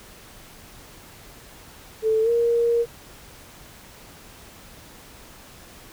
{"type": "tone with pitch glide", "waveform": "sine", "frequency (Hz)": [440, 468.9], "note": ["A4", "A#4"], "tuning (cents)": [0, 10], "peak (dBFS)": -17, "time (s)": [2.02, 2.86], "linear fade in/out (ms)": 50, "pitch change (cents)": 110, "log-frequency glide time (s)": [2.22, 2.3], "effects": ["pink hiss -46 dBFS RMS until 5.92 s"]}